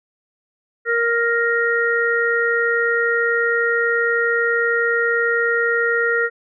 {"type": "harmonic tone", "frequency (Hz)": 467.3, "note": "A#4", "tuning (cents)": 4, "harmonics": [1, 3, 4], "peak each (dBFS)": [-20, -20, -20], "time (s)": [0.85, 6.3], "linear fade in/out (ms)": 50, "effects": []}